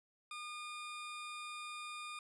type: tone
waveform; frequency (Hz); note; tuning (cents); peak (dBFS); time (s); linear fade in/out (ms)
20% pulse; 1215; D#6; -42; -39; 0.31-2.19; 2
effects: resampled to 22050 Hz